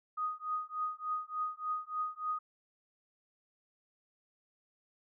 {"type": "tone with tremolo", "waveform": "sine", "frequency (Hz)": 1244.5, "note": "D#6", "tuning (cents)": 0, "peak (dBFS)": -30, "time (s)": [0.17, 2.39], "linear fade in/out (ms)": 10, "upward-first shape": "triangle", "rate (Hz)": 3.4, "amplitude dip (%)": 100, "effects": []}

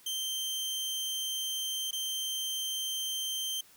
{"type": "tone with dropouts", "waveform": "sawtooth", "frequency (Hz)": 3133, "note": "G7", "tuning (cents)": -2, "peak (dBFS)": -29, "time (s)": [0.06, 3.61], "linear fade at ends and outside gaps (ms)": 5, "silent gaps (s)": [1.91, 1.928], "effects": ["white hiss -59 dBFS RMS until 3.76 s"]}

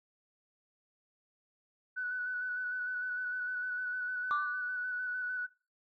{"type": "tone with vibrato", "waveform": "sine", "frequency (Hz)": 1487, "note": "F#6", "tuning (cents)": 8, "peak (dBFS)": -33, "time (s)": [1.96, 5.47], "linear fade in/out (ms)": 20, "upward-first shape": "square", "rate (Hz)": 6.6, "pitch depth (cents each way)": 19}
{"type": "tone with exponential decay", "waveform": "sine", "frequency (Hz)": 1174.7, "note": "D6", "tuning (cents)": 0, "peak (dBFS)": -25, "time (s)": [4.31, 4.82], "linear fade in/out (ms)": 0, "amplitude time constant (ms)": 110}
{"effects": ["noise-tail reverb RT60 0.3 s tail -21 dB re dry", "tanh soft clip ceiling -23 dBFS"]}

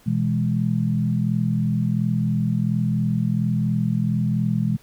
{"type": "chord", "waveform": "sine", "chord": "E major", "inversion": "second", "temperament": "equal", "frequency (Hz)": [123.47, 164.81, 207.7], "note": ["B2", "E3", "G#3"], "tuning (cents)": [0, 0, 0], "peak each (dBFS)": -23, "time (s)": [0.06, 4.77], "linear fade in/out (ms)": 10, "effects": ["pink hiss -54 dBFS RMS until 4.82 s"]}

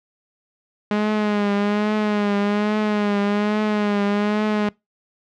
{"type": "tone with vibrato", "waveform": "sawtooth", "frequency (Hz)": 207.7, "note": "G#3", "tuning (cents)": 0, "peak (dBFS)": -14, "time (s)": [0.91, 4.69], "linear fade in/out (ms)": 2, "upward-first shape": "triangle", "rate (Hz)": 1.2, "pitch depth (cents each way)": 54, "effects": ["noise-tail reverb RT60 0.2 s tail -24 dB re dry", "low-pass 3000 Hz 12 dB/octave"]}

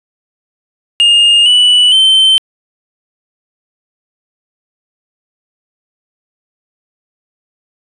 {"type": "tone with pitch steps", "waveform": "triangle", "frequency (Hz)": [2832, 2961, 3095], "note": ["F7", "F#7", "G7"], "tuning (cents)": [23, 1, -23], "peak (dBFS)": -3, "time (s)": [1, 2.38], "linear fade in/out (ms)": 0, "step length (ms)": 460, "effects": ["resampled to 24000 Hz"]}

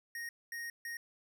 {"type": "tone bursts at uneven times", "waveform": "square", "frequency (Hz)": 1864.7, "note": "A#6", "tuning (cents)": 0, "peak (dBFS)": -40, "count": 3, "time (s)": [[0.15, 0.29], [0.52, 0.7], [0.85, 0.97]], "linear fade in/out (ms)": 2, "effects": []}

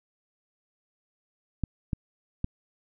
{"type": "clicks", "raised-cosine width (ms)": 5, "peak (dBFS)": -15, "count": 3, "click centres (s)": [1.637, 1.932, 2.444], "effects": []}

